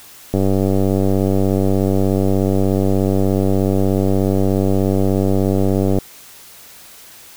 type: click train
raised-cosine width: 2 ms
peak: -4 dBFS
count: 547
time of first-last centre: 0.34-5.986 s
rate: 96.7 Hz
effects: white hiss -41 dBFS RMS until 7.36 s